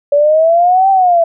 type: exponential two-way sweep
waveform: sine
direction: up then down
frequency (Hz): 569 to 784 to 660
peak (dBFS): -6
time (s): 0.12-1.24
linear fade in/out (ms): 5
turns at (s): 0.9
effects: none